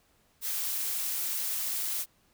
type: noise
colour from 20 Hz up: blue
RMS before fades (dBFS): -32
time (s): 0.41-2.06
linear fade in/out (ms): 50
effects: pink hiss -67 dBFS RMS until 2.33 s